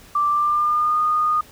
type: tone with pitch glide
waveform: sine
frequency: 1174.7 to 1228.1 Hz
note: D6 to D#6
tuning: 0 to -23 cents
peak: -16 dBFS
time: 0.15-1.41 s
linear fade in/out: 5 ms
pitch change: +77 cents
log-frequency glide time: 0.28-1 s
effects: pink hiss -47 dBFS RMS until 1.51 s